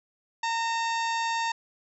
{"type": "harmonic tone with a mistuned harmonic", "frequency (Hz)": 918, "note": "A#5", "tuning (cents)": -27, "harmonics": [1, 2, 3, 4, 5, 6, 7, 8], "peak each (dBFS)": [-27, -33, -37, -39, -41, -43, -44, -45], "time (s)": [0.43, 1.52], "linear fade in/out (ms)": 5, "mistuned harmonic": 3, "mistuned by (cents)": -54, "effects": []}